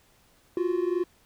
triangle tone pair together, 347.4 / 369.9 Hz, F4 / F#4, -9 / 0 cents, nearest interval minor second, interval 109 cents, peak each -24 / -26 dBFS, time 0.57-1.04 s, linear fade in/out 2 ms, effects pink hiss -62 dBFS RMS until 1.25 s

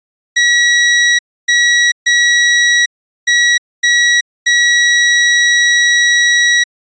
sawtooth tone bursts at uneven times, 1922 Hz, B6, 48 cents flat, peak -4 dBFS, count 6, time 0.36-1.19 / 1.48-1.92 / 2.06-2.86 / 3.27-3.58 / 3.83-4.21 / 4.46-6.64 s, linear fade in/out 10 ms, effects resampled to 16000 Hz

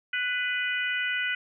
harmonic tone with a mistuned harmonic, 493.9 Hz, B4, in tune, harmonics 3 / 4 / 5 / 6, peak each -29 / -31 / -33 / -35 dBFS, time 0.13-1.35 s, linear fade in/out 5 ms, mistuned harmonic 4, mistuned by +21 cents, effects none

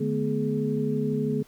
sine tone cluster, 148.8 / 215 / 247.2 / 422.1 Hz, D3 / A3 / B3 / G#4, +23 / -40 / +2 / +28 cents, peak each -29 dBFS, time 0-1.43 s, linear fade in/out 10 ms, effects pink hiss -57 dBFS RMS until 1.47 s

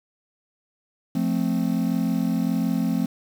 triangle chord, F major, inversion none, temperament equal, 174.61 / 220 / 261.6 Hz, F3 / A3 / C4, 0 / 0 / 0 cents, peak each -23 dBFS, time 1.15-3.06 s, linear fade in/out 5 ms, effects 7-bit

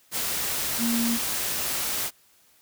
sine tone in noise, 233.1 Hz, A#3, in tune, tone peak -23 dBFS, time 0.78-1.19 s, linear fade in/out 50 ms, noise white, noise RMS -28 dBFS, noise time 0.11-2.11 s, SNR +2 dB, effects white hiss -60 dBFS RMS until 2.61 s

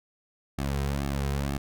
sawtooth tone with flanger, 69.6 Hz, C#2, 8 cents sharp, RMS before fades -29 dBFS, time 0.58-1.58 s, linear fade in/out 5 ms, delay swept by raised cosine 2 to 3.5 ms, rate 2.1 Hz, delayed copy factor -1, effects none

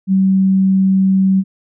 sine tone, 191.2 Hz, G3, 43 cents flat, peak -9 dBFS, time 0.07-1.44 s, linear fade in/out 50 ms, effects none

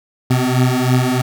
25% pulse beating tone pair, 125.4 / 128.5 Hz, B2 / C3, +27 / -31 cents, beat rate 3.1 Hz, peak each -12 dBFS, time 0.3-1.22 s, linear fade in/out 10 ms, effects none

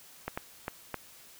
clicks, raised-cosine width 0.5 ms, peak -18 dBFS, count 4, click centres 0.28 / 0.375 / 0.681 / 0.943 s, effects white hiss -54 dBFS RMS until 1.39 s

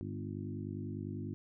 harmonic tone with a mistuned harmonic, 50 Hz, G1, 35 cents sharp, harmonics 2 / 3 / 4 / 5 / 6 / 7, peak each -42 / -45 / -47 / -45 / -46 / -48 dBFS, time 0.01-1.34 s, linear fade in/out 0 ms, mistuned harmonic 4, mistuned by +25 cents, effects none

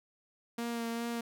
sawtooth tone with vibrato, 233.1 Hz, A#3, in tune, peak -30 dBFS, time 0.58-1.21 s, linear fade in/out 5 ms, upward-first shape sine, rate 2.5 Hz, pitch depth 18 cents each way, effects none

